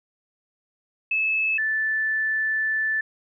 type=tone pair in turn; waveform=sine; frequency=2605 / 1755.3 Hz; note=E7 / A6; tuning=-21 / -5 cents; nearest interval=perfect fifth; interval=684 cents; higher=first; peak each=-20 / -21 dBFS; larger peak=first; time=1.11-1.58 / 1.58-3.01 s; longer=second; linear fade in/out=5 ms; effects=none